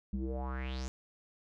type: tone with low-pass filter sweep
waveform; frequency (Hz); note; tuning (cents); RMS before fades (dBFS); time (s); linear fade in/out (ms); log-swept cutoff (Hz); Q
square; 64.8; C2; -16; -37; 0.13-0.88; 0; 200 to 7200; 5.4
effects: none